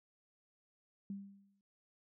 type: tone with exponential decay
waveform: sine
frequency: 198.2 Hz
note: G3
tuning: 19 cents sharp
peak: -38 dBFS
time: 1.1-1.61 s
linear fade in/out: 2 ms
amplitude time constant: 110 ms
effects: none